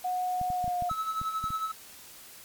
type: tone with pitch glide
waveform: sine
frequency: 730 to 711.3 Hz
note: F#5 to F5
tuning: -24 to +32 cents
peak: -27 dBFS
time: 0.04-0.9 s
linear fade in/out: 10 ms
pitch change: -44 cents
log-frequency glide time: 0.52-0.79 s
type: clicks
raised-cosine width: 5 ms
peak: -27 dBFS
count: 9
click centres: 0.414 / 0.503 / 0.643 / 0.679 / 0.823 / 0.914 / 1.215 / 1.441 / 1.505 s
type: tone with tremolo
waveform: triangle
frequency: 1299 Hz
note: E6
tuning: 26 cents flat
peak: -25 dBFS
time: 0.89-1.72 s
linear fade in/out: 10 ms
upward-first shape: sine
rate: 11 Hz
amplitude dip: 60%
effects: white hiss -49 dBFS RMS until 2.44 s + MP3 96 kbps